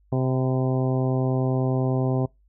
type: harmonic tone with a mistuned harmonic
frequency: 130 Hz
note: C3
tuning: 11 cents flat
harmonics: 1 / 2 / 3 / 4 / 5 / 6 / 7 / 8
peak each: -22 / -27 / -29 / -33 / -33 / -36 / -41 / -42 dBFS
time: 0.12-2.26 s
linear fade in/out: 5 ms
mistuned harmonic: 8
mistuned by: -40 cents
effects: noise-tail reverb RT60 0.2 s tail -25 dB re dry + added 50 Hz sine -57 dBFS peak until 2.48 s